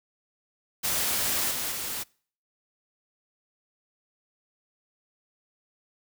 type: noise with level steps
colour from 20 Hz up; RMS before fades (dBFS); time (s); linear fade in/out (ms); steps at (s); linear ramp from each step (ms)
white; -27 / -31 / -33; 0.83-2.04; 20; 1.51 / 1.72; 5
effects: noise-tail reverb RT60 0.5 s tail -26 dB re dry